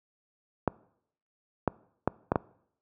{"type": "clicks", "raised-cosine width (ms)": 1, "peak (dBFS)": -9, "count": 5, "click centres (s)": [0.677, 1.677, 2.076, 2.319, 2.358], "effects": ["noise-tail reverb RT60 0.7 s tail -23 dB re dry", "high-pass 80 Hz 12 dB/octave"]}